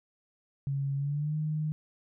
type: tone with pitch glide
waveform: sine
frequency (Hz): 138.59 to 153.78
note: C#3 to D#3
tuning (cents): 0 to -20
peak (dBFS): -28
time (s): 0.67-1.72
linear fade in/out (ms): 0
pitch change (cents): +180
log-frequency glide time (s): 0.96-1.36
effects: none